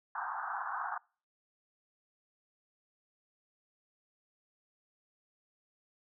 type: band-pass noise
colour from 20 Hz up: pink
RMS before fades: -38 dBFS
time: 0.15-0.98 s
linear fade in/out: 5 ms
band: 740 to 1600 Hz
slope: 96 dB/octave
effects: noise-tail reverb RT60 0.4 s tail -26 dB re dry